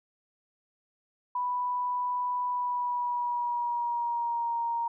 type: tone with pitch glide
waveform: sine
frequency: 987.8 to 934 Hz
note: B5 to A#5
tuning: 0 to +3 cents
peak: -27 dBFS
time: 1.35-4.88 s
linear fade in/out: 5 ms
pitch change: -97 cents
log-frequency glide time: 2.47-4.57 s
effects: none